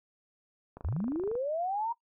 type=click train; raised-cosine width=1 ms; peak=-30 dBFS; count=16; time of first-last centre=0.77-1.354 s; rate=25.7 Hz
type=linear sweep; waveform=sine; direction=up; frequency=54.9 to 954 Hz; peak=-29 dBFS; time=0.84-1.93 s; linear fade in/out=10 ms
effects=noise-tail reverb RT60 0.1 s tail -20 dB re dry